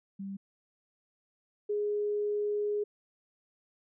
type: tone pair in turn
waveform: sine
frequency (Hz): 196 / 415.3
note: G3 / G#4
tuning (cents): 0 / 0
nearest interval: octave + minor second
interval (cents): 1300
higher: second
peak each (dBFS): -36 / -28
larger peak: second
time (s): 0.19-0.37 / 1.69-2.84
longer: second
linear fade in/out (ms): 10
effects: none